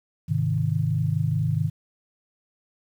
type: chord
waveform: sine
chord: Ab major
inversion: none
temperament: equal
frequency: 103.83 / 130.81 / 155.56 Hz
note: Ab2 / C3 / Eb3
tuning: 0 / 0 / 0 cents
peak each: -26 / -26 / -24 dBFS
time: 0.28-1.7 s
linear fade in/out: 20 ms
effects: 9-bit